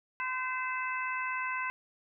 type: harmonic tone with a mistuned harmonic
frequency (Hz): 512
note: C5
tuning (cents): -38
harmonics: 2 / 3 / 4 / 5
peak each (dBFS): -35 / -37 / -38 / -39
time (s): 0.2-1.7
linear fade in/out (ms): 0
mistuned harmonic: 5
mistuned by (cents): +40
effects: none